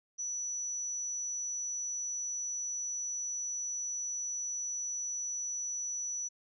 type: tone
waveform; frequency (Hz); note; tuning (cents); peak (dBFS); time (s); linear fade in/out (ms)
sine; 5920; F#8; 0; -34; 0.18-6.29; 20
effects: none